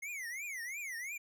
square tone with vibrato, 2112 Hz, C7, 16 cents sharp, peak -40 dBFS, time 0.02-1.18 s, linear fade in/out 10 ms, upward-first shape triangle, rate 2.9 Hz, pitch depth 280 cents each way, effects none

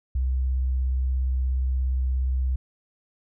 sine tone with vibrato, 64.4 Hz, C2, 27 cents flat, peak -21 dBFS, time 0.15-2.56 s, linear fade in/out 5 ms, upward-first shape square, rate 17 Hz, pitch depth 16 cents each way, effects none

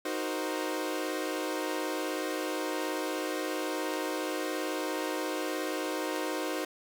sawtooth chord, C half-diminished seventh, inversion first, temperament equal, 311.1 / 370 / 466.2 / 523.3 Hz, Eb4 / Gb4 / Bb4 / C5, 0 / 0 / 0 / 0 cents, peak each -31 / -33 / -36 / -33 dBFS, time 0.05-6.65 s, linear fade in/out 5 ms, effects none

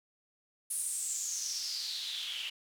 white noise with band-pass filter sweep, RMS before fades -37 dBFS, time 0.7-2.5 s, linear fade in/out 10 ms, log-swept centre 10000 to 2800 Hz, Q 6.2, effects none

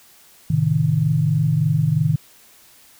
sine chord, A diminished, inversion none, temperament equal with one note detuned, 110 / 132.49 / 155.56 Hz, A2 / C3 / Eb3, 0 / +22 / 0 cents, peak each -23 / -21 / -17 dBFS, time 0.5-2.16 s, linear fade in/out 5 ms, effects white hiss -50 dBFS RMS until 2.99 s

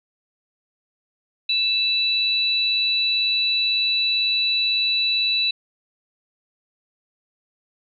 sine tone pair together, 2637 / 3949 Hz, E7 / B7, 0 / -1 cents, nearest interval perfect fifth, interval 699 cents, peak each -24 / -19 dBFS, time 1.49-5.51 s, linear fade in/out 5 ms, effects none

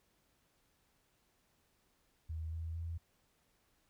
sine tone with pitch steps, 80.1 / 81.69 / 83.31 Hz, E2 / E2 / E2, -49 / -15 / +19 cents, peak -38 dBFS, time 2.29-2.98 s, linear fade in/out 10 ms, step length 230 ms, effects pink hiss -75 dBFS RMS until 3.89 s

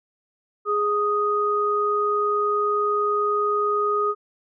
sine tone pair together, 415.3 / 1244.5 Hz, G#4 / D#6, 0 / 0 cents, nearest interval octave + perfect fifth, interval 1900 cents, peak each -23 / -21 dBFS, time 0.65-4.15 s, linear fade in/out 50 ms, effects none

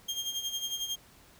30% pulse tone with tremolo, 3213 Hz, G7, 42 cents sharp, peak -27 dBFS, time 0.08-0.96 s, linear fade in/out 10 ms, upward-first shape sine, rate 11 Hz, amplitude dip 65%, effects pink hiss -58 dBFS RMS until 1.39 s

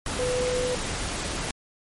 sine tone in noise, 499.5 Hz, B4, 20 cents sharp, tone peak -24 dBFS, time 0.19-0.75 s, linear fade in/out 2 ms, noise pink, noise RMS -30 dBFS, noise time 0.06-1.51 s, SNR +3 dB, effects MP3 48 kbps

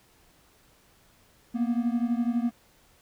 triangle beating tone pair, 233.1 / 245.1 Hz, A#3 / B3, 0 / -13 cents, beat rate 12 Hz, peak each -24 / -26 dBFS, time 1.54-2.51 s, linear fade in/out 20 ms, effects pink hiss -61 dBFS RMS until 3.01 s

